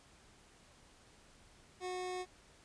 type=tone; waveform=25% pulse; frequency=365.4 Hz; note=F#4; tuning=22 cents flat; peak=-35 dBFS; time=1.8-2.26 s; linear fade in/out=50 ms; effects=pink hiss -63 dBFS RMS until 2.64 s + resampled to 22050 Hz